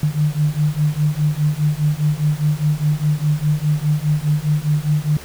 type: beating tone pair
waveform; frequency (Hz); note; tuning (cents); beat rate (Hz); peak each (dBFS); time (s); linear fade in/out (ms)
sine; 147.9 / 152.8; D3 / D#3; +13 / -31; 4.9; -18; 0.03-5.17; 2
effects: pink hiss -37 dBFS RMS until 5.24 s